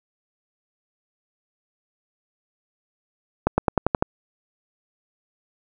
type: accelerating click train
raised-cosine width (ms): 1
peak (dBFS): -3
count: 7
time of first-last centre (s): 3.47-4.025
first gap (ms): 110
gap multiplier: 0.93
effects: none